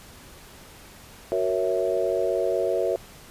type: chord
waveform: sine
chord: F# dominant seventh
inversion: none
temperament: equal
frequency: 370 / 466.2 / 554.4 / 659.3 Hz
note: F#4 / A#4 / C#5 / E5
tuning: 0 / 0 / 0 / 0 cents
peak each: -27 dBFS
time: 1.32-2.96 s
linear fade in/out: 0 ms
effects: pink hiss -47 dBFS RMS until 3.3 s + resampled to 32000 Hz